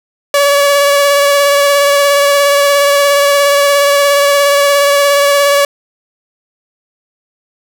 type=tone with vibrato; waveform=sawtooth; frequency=568 Hz; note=C#5; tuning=42 cents sharp; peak=-3 dBFS; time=0.34-5.65 s; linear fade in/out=2 ms; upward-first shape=sine; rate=17 Hz; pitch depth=18 cents each way; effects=none